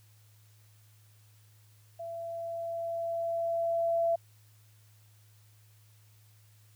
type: tone with level ramp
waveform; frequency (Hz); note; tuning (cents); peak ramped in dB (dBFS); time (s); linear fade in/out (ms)
sine; 672; E5; +33; -37 to -24; 1.99-4.16; 10
effects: added 106 Hz sine -58 dBFS peak until 6.75 s + white hiss -66 dBFS RMS until 6.75 s